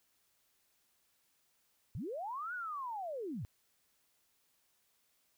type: linear two-way sweep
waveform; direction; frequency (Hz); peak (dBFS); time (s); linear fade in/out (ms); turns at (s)
sine; up then down; 82.5 to 1500 to 82.5; -38; 1.95-3.45; 0; 2.54
effects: white hiss -75 dBFS RMS until 5.37 s